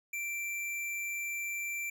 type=tone; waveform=square; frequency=2349 Hz; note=D7; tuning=in tune; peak=-35 dBFS; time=0.13-1.9 s; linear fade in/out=5 ms; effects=none